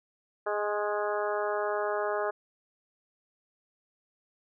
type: harmonic tone with a mistuned harmonic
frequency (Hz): 207.7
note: G#3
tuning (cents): 0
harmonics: 2 / 3 / 4 / 5 / 6 / 7 / 8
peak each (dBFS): -32 / -32 / -36 / -38 / -37 / -40 / -41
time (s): 0.46-2.31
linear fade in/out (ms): 10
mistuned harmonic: 5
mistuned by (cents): +24
effects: none